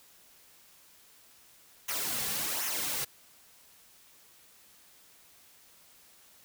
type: noise with flanger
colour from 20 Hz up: white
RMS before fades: -33 dBFS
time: 1.88-3.05 s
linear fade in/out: 10 ms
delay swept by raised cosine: 0.22 to 3.22 ms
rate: 1.3 Hz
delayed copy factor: -0.65
effects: white hiss -59 dBFS RMS until 6.44 s